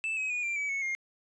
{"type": "tone with pitch steps", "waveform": "triangle", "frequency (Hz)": [2637, 2544, 2455, 2368, 2285, 2205, 2127], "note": ["E7", "D#7", "D#7", "D7", "D7", "C#7", "C7"], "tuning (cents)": [0, 38, -24, 14, -48, -10, 28], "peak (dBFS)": -28, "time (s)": [0.04, 0.95], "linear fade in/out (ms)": 0, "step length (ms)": 130, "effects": ["resampled to 22050 Hz"]}